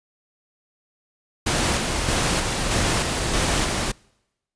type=noise with tremolo; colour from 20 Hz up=pink; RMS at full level=-21 dBFS; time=1.46-3.92 s; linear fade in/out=10 ms; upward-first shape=square; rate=1.6 Hz; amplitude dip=30%; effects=noise-tail reverb RT60 0.9 s tail -26 dB re dry + resampled to 22050 Hz